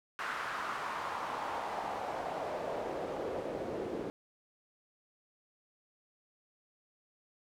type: noise with band-pass filter sweep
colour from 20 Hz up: pink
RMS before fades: -38 dBFS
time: 0.19-4.1 s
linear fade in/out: 0 ms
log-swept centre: 1400 to 390 Hz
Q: 2.4
effects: none